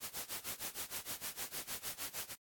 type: noise with tremolo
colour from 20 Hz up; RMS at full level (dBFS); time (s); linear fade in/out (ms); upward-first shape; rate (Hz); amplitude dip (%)
white; -40; 0-2.36; 50; sine; 6.5; 90
effects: AAC 64 kbps